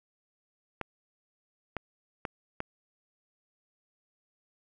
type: clicks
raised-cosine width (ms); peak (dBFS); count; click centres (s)
0.5; -18; 4; 0.813 / 1.767 / 2.252 / 2.604
effects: none